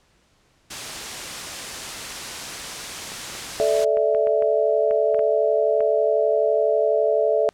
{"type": "noise", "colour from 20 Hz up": "white", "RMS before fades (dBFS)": -31, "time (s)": [0.7, 3.85], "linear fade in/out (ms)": 10}
{"type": "clicks", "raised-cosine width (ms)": 0.5, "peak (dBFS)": -22, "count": 11, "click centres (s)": [3.119, 3.299, 3.351, 3.971, 4.148, 4.271, 4.423, 4.91, 5.145, 5.192, 5.806]}
{"type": "chord", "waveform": "sine", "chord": "A suspended fourth", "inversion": "none", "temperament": "equal with one note detuned", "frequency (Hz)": [436.7, 587.3, 659.3], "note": ["A4", "D5", "E5"], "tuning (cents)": [-13, 0, 0], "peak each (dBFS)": -21, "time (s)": [3.6, 7.49], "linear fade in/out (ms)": 0}
{"effects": ["pink hiss -61 dBFS RMS until 7.53 s", "low-pass 8000 Hz 12 dB/octave"]}